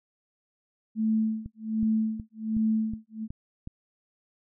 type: tone with tremolo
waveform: sine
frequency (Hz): 219.6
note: A3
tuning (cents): -3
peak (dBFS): -21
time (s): 0.95-3.28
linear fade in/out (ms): 50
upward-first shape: sine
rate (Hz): 1.3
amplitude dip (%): 100
type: click train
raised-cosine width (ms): 5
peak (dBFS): -25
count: 7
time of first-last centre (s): 1.46-3.674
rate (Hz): 2.71
effects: none